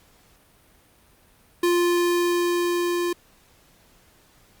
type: tone with level ramp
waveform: square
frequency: 349.2 Hz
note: F4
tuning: in tune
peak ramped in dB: -18 to -23 dBFS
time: 1.63-3.13 s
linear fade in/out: 5 ms
effects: pink hiss -57 dBFS RMS until 4.6 s + Opus 48 kbps